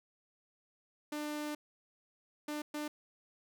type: tone bursts at uneven times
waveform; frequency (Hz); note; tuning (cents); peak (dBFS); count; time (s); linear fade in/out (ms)
sawtooth; 298.6; D4; +29; -33; 3; 1.12-1.55 / 2.48-2.62 / 2.74-2.88; 5
effects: none